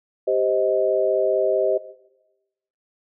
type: chord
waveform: sine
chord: C minor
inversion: second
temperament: just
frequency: 392.4 / 523.3 / 627.9 Hz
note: G4 / C5 / Eb5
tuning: +2 / 0 / +16 cents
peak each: -22 dBFS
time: 0.27-1.78 s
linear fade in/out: 10 ms
effects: noise-tail reverb RT60 1.0 s tail -17 dB re dry